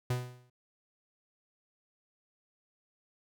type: tone with exponential decay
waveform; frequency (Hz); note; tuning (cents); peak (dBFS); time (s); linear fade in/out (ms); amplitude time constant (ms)
45% pulse; 124.4; B2; +13; -27; 0.1-0.5; 5; 86
effects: none